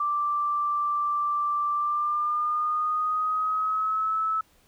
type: tone with pitch glide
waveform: sine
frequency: 1174.7 to 1303.4 Hz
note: D6 to E6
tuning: 0 to -20 cents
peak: -23 dBFS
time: 0-4.41 s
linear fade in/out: 5 ms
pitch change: +180 cents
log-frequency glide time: 1.73-4.17 s
effects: pink hiss -62 dBFS RMS until 4.67 s